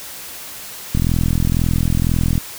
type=click train; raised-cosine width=5 ms; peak=-5 dBFS; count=61; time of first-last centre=0.95-2.379 s; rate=42 Hz; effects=white hiss -33 dBFS RMS until 2.58 s